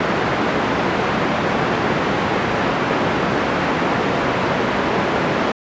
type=band-pass noise; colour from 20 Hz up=pink; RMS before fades=-19 dBFS; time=0-5.52 s; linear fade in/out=5 ms; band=180 to 1900 Hz; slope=12 dB/octave; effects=resampled to 16000 Hz